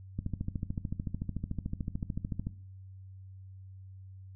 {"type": "click train", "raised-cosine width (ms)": 5, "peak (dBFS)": -21, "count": 32, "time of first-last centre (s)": [0.19, 2.469], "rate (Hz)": 13.6, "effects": ["noise-tail reverb RT60 0.5 s tail -17 dB re dry", "added 95 Hz sine -46 dBFS peak until 4.35 s"]}